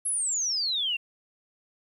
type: exponential sweep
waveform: sine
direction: down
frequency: 11175 to 2686 Hz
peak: -25 dBFS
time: 0.05-0.97 s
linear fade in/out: 10 ms
effects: 10-bit